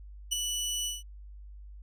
20% pulse tone with ADSR envelope, 2960 Hz, F#7, in tune, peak -19 dBFS, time 0.31-1.03 s, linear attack 18 ms, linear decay 8 ms, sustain -6 dB, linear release 170 ms, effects added 50 Hz sine -44 dBFS peak until 1.82 s

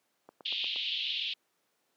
click train, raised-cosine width 1 ms, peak -33 dBFS, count 5, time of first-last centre 0.29-0.761 s, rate 8.5 Hz
pink band-pass noise, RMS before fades -34 dBFS, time 0.45-1.34 s, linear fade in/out 10 ms, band 2800 to 3800 Hz, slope 48 dB/octave
effects pink hiss -75 dBFS RMS until 1.96 s + high-pass 300 Hz 12 dB/octave

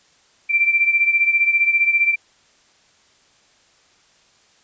sine beating tone pair, 2349 / 2364 Hz, D7 / D7, 0 / +11 cents, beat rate 15 Hz, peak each -15 / -20 dBFS, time 0.49-2.16 s, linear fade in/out 20 ms, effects white hiss -56 dBFS RMS until 4.63 s + resampled to 16000 Hz

